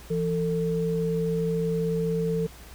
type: tone pair together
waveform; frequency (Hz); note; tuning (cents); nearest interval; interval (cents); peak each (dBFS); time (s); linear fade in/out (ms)
sine; 167.7 / 447.7; E3 / A4; +30 / +30; octave + perfect fourth; 1700; -26; 0.1-2.47; 10
effects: added 60 Hz sine -45 dBFS peak until 2.74 s + pink hiss -48 dBFS RMS until 2.74 s